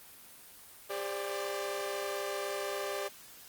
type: chord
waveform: sawtooth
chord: G suspended fourth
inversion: none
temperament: equal with one note detuned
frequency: 400.5 / 523.3 / 587.3 Hz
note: G4 / C5 / D5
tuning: +37 / 0 / 0 cents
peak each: -34 / -38 / -34 dBFS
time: 0.89-3.09 s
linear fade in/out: 20 ms
effects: white hiss -53 dBFS RMS until 3.48 s + Opus 24 kbps